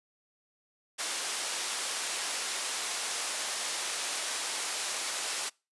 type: band-pass noise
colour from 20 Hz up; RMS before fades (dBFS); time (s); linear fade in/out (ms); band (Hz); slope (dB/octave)
white; -34; 0.98-5.5; 20; 460 to 9700; 12
effects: noise-tail reverb RT60 0.3 s tail -26 dB re dry + resampled to 24000 Hz